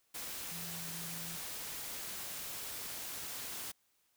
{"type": "tone in noise", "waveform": "sine", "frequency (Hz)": 167.7, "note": "E3", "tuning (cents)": 30, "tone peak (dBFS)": -48, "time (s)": [0.51, 1.37], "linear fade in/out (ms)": 10, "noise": "white", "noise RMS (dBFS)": -43, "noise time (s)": [0.14, 3.72], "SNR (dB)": -8, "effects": ["white hiss -75 dBFS RMS until 4.16 s"]}